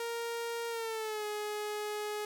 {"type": "tone with pitch glide", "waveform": "sawtooth", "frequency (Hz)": [466.2, 420.2], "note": ["A#4", "G#4"], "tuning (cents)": [0, 20], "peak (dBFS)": -31, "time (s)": [0, 2.25], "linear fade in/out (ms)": 2, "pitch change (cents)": -180, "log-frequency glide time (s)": [0.69, 1.25], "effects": []}